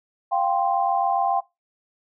sine chord, F suspended second, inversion none, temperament just, 698.5 / 785.8 / 1047.7 Hz, F5 / G5 / C6, 0 / +4 / +2 cents, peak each -24 / -21 / -27 dBFS, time 0.31-1.41 s, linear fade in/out 20 ms, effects noise-tail reverb RT60 0.2 s tail -18 dB re dry

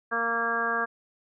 harmonic tone with a mistuned harmonic, 232 Hz, A#3, 8 cents flat, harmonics 1 / 2 / 3 / 4 / 5 / 6 / 7, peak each -39 / -34 / -34 / -37 / -30 / -34 / -28 dBFS, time 0.11-0.86 s, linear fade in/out 20 ms, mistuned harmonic 6, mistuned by -16 cents, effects none

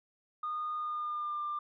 sine tone with pitch glide, 1226 to 1191.8 Hz, D#6 to D6, -26 to +25 cents, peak -32 dBFS, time 0.43-1.59 s, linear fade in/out 5 ms, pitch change -49 cents, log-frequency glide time 0.76-1.44 s, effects tanh soft clip ceiling -29 dBFS

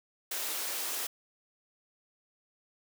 white high-pass noise, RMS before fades -35 dBFS, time 0.31-1.07 s, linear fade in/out 5 ms, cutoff 300 Hz, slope 24 dB/octave, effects none

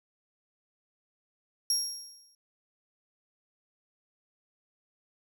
30% pulse tone with exponential decay, 5588 Hz, F8, in tune, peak -19 dBFS, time 1.7-2.35 s, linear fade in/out 2 ms, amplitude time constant 140 ms, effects none

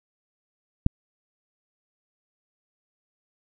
click, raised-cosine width 5 ms, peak -5 dBFS, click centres 0.864 s, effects none

